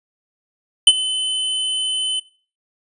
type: tone with ADSR envelope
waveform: square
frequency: 3038 Hz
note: F#7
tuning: 45 cents sharp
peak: -3 dBFS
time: 0.87-2.2 s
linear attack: 4 ms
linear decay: 46 ms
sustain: -17 dB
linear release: 10 ms
effects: noise-tail reverb RT60 0.4 s tail -18 dB re dry + resampled to 24000 Hz